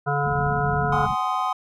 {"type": "harmonic tone", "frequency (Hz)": 143.4, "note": "D3", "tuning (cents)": -41, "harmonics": [1, 3, 5, 7, 9, 10], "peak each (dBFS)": [-25, -29, -25, -30, -30, -29], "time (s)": [0.06, 1.07], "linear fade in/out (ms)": 20}
{"type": "low-pass noise", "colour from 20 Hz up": "white", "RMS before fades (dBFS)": -31, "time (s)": [0.22, 1.16], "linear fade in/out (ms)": 50, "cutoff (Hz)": 240, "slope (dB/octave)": 96}
{"type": "chord", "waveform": "triangle", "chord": "Ab dominant seventh", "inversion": "third", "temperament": "just", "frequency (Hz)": [747.5, 830.6, 1038.3, 1245.9], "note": ["Gb5", "Ab5", "C6", "Eb6"], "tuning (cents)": [17, 0, -14, 2], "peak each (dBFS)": [-25, -29, -24, -25], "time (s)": [0.92, 1.53], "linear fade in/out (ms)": 5}
{"effects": []}